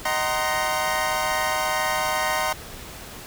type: chord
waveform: 25% pulse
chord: C half-diminished seventh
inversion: first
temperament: equal with one note detuned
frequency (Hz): 622.3 / 754.2 / 932.3 / 1046.5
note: Eb5 / Gb5 / Bb5 / C6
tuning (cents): 0 / +33 / 0 / 0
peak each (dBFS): -24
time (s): 0.05-2.53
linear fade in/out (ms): 5
effects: pink hiss -39 dBFS RMS until 3.26 s